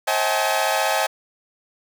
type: tone cluster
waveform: sawtooth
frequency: 535 / 638 / 770 / 845 / 900 Hz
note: C5 / D#5 / G5 / G#5 / A5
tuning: +38 / +43 / -31 / +30 / +39 cents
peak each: -23 / -20 / -21 / -20 / -27 dBFS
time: 0.07-1.07 s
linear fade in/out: 10 ms
effects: none